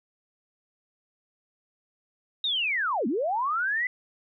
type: linear two-way sweep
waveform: sine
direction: down then up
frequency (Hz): 3804 to 206.4 to 2033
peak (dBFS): -24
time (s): 2.44-3.87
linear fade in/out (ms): 2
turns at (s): 3.07
effects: none